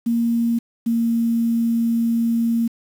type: tone pair in turn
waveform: sine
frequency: 233.1 / 231.2 Hz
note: A#3 / A#3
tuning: 0 / -14 cents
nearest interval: unison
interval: 14 cents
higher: first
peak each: -16 dBFS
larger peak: neither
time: 0.06-0.59 / 0.86-2.68 s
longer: second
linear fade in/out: 10 ms
effects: 7-bit